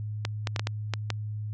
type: clicks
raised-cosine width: 0.2 ms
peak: -11 dBFS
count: 7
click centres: 0.251 / 0.472 / 0.562 / 0.595 / 0.671 / 0.937 / 1.103 s
effects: added 106 Hz sine -31 dBFS peak until 1.53 s + low-pass 7000 Hz 12 dB/octave